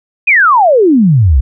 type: exponential sweep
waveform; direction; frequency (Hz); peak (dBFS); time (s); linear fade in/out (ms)
sine; down; 2572 to 58; -4; 0.27-1.41; 10
effects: none